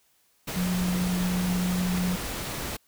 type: tone in noise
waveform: sine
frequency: 180.7 Hz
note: F#3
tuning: 41 cents flat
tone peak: -24 dBFS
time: 0.56-2.16 s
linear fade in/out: 10 ms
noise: pink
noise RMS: -33 dBFS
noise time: 0.47-2.77 s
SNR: +6 dB
effects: white hiss -66 dBFS RMS until 2.87 s